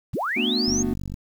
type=linear sweep; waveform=sine; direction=up; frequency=30.87 to 6645 Hz; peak=-23 dBFS; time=0.13-0.83 s; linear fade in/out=10 ms
type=chord; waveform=triangle; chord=B minor seventh; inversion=third; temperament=just; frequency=222.2 / 246.9 / 296.3 / 370.4 Hz; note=A3 / B3 / D4 / F#4; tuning=+17 / 0 / +15 / +2 cents; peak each=-25 / -24 / -29 / -28 dBFS; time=0.36-0.94 s; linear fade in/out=10 ms
type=click train; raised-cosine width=5 ms; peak=-21 dBFS; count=23; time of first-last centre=0.68-1.141 s; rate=47.7 Hz
effects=8-bit